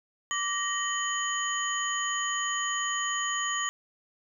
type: tone cluster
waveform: sine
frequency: 1164 / 1879 / 3043 / 6780 Hz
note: D6 / A#6 / F#7 / G#8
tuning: -16 / +13 / +48 / +35 cents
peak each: -32 / -32 / -34 / -34 dBFS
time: 0.31-3.69 s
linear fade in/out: 0 ms
effects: none